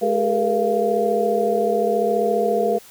sine tone cluster, 211.3 / 401.5 / 435.8 / 476.6 / 687 Hz, G#3 / G4 / A4 / A#4 / F5, +30 / +41 / -17 / +38 / -29 cents, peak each -27 / -24 / -24 / -21 / -22 dBFS, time 0.01-2.79 s, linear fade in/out 20 ms, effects white hiss -46 dBFS RMS until 2.9 s

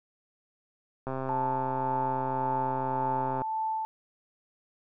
click train, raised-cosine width 1 ms, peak -20 dBFS, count 311, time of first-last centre 1.07-3.418 s, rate 132 Hz
sine tone with tremolo, 880 Hz, A5, in tune, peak -27 dBFS, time 1.29-3.85 s, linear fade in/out 0 ms, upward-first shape sine, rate 1.8 Hz, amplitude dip 35%
effects none

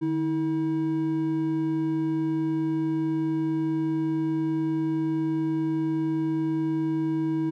triangle tone pair together, 151.67 / 320.7 Hz, D#3 / E4, -44 / -48 cents, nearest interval octave + minor second, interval 1296 cents, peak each -29 / -22 dBFS, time 0.01-7.51 s, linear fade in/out 20 ms, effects none

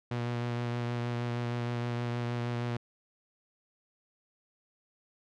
sawtooth tone with vibrato, 120 Hz, B2, 49 cents flat, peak -27 dBFS, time 0.11-2.77 s, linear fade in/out 5 ms, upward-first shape triangle, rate 6.4 Hz, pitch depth 20 cents each way, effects low-pass 4000 Hz 12 dB/octave

